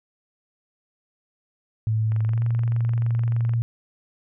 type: tone with pitch glide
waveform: sine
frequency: 110 to 116.54 Hz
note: A2 to A#2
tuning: 0 to 0 cents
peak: -19 dBFS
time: 1.87-3.62 s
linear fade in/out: 0 ms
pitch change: +100 cents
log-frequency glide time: 2.25-2.43 s
type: click train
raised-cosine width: 0.5 ms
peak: -26 dBFS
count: 34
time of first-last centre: 2.12-3.536 s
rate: 23.3 Hz
effects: none